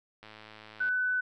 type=click train; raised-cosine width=0.3 ms; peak=-32 dBFS; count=72; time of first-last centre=0.23-0.887 s; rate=108 Hz
type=tone; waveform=sine; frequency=1499 Hz; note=F#6; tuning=22 cents sharp; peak=-26 dBFS; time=0.8-1.21 s; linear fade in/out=10 ms
effects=none